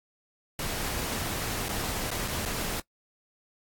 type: noise with dropouts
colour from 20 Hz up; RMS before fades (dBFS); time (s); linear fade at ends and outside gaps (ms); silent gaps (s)
pink; -32; 0.59-2.8; 2; 1.685-1.69 / 2.106-2.113 / 2.278-2.282 / 2.453-2.458
effects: noise-tail reverb RT60 0.1 s tail -21 dB re dry + AAC 64 kbps